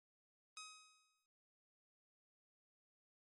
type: tone with exponential decay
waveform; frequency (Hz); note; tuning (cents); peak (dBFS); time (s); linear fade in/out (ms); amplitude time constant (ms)
10% pulse; 1264; D#6; +27; -40; 0.57-1.26; 1; 150
effects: MP3 48 kbps